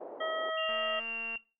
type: band-pass noise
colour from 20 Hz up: white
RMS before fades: -44 dBFS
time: 0-0.5 s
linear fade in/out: 10 ms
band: 380 to 640 Hz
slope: 24 dB/octave
type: harmonic tone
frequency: 640 Hz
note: D#5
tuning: 49 cents sharp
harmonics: 1 / 2 / 3 / 5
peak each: -34 / -37 / -39 / -41 dBFS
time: 0.2-1 s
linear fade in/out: 10 ms
type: tone with pitch glide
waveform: sine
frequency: 2794 to 2757 Hz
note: F7 to F7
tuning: 0 to -23 cents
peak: -34 dBFS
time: 0.57-1.38 s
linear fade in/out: 10 ms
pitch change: -23 cents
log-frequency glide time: 0.93-1.16 s
type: click train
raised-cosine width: 0.5 ms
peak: -33 dBFS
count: 153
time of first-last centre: 0.69-1.357 s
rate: 228 Hz
effects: noise-tail reverb RT60 0.3 s tail -19 dB re dry